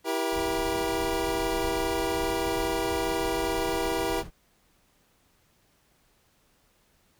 25% pulse chord, E diminished, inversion none, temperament equal with one note detuned, 329.6 / 392 / 478.2 Hz, E4 / G4 / Bb4, 0 / 0 / +44 cents, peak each -27 dBFS, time 0.04-4.24 s, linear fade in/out 50 ms
brown noise, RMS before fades -38 dBFS, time 0.31-4.31 s, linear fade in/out 50 ms
effects pink hiss -66 dBFS RMS until 7.19 s

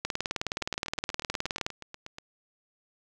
two click trains, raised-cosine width 0.2 ms, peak -12 / -23 dBFS, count 32 / 14, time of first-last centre 0.05-1.665 / 0.62-2.184 s, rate 19.2 / 8.31 Hz, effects none

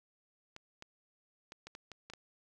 clicks, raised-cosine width 0.2 ms, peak -30 dBFS, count 8, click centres 0.564 / 0.824 / 1.521 / 1.67 / 1.751 / 1.917 / 2.1 / 2.136 s, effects none

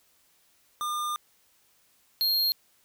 square tone pair in turn, 1205 / 4233 Hz, D6 / C8, +44 / +19 cents, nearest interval octave + minor seventh, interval 2175 cents, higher second, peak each -29 / -23 dBFS, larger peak second, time 0.81-1.16 / 2.21-2.52 s, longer first, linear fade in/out 0 ms, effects white hiss -65 dBFS RMS until 2.84 s

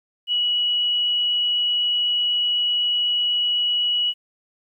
sine tone, 2927 Hz, F#7, 19 cents flat, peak -18 dBFS, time 0.27-4.14 s, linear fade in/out 50 ms, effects 10-bit

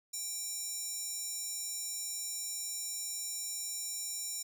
square tone with high-pass filter, 786 Hz, G5, 4 cents sharp, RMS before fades -39 dBFS, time 0.13-4.43 s, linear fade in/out 10 ms, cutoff 6900 Hz, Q 3.2, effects none

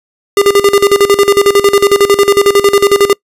square tone with tremolo, 402.5 Hz, G4, 46 cents sharp, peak -4 dBFS, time 0.37-3.13 s, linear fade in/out 2 ms, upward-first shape square, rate 11 Hz, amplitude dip 80%, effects noise-tail reverb RT60 0.1 s tail -25 dB re dry + resampled to 32000 Hz

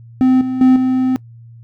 triangle tone with level steps, 257.7 Hz, C4, 26 cents flat, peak -6 / -15 / -4 / -10 dBFS, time 0.21-1.16 s, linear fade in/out 0 ms, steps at 0.41 / 0.61 / 0.76 s, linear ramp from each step 2 ms, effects noise-tail reverb RT60 0.1 s tail -22 dB re dry + added 116 Hz sine -36 dBFS peak until 1.63 s

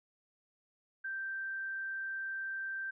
sine tone, 1567 Hz, G6, 1 cent flat, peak -36 dBFS, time 1.04-2.91 s, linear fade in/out 10 ms, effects none

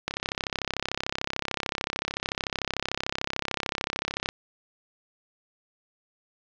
click train, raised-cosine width 0.2 ms, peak -9 dBFS, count 142, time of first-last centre 0.08-4.289 s, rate 33.5 Hz, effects low-pass 5000 Hz 12 dB/octave + 8-bit

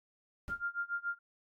brown noise with exponential decay, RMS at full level -38 dBFS, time 0.48-0.65 s, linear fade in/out 0 ms, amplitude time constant 35 ms
sine tone with tremolo, 1399 Hz, F6, 3 cents sharp, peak -31 dBFS, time 0.48-1.19 s, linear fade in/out 50 ms, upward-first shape sine, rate 7 Hz, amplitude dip 95%
effects AAC 64 kbps

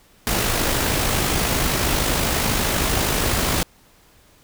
pink noise with amplitude modulation, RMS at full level -19 dBFS, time 0.27-3.63 s, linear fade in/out 0 ms, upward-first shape sine, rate 52.6 Hz, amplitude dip 35%, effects pink hiss -54 dBFS RMS until 4.43 s

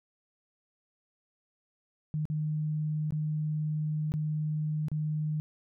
sine tone with dropouts, 153.1 Hz, D#3, 28 cents flat, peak -28 dBFS, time 2.14-5.4 s, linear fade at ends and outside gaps 0 ms, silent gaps 2.254-2.3 / 3.107-3.123 / 4.12-4.139 / 4.884-4.916 s, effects none

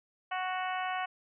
harmonic tone with a mistuned harmonic, 370 Hz, F#4, in tune, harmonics 2 / 3 / 4 / 5 / 6 / 7 / 8, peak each -34 / -38 / -40 / -42 / -44 / -45 / -46 dBFS, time 0.31-1.06 s, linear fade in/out 10 ms, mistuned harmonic 7, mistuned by +16 cents, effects none

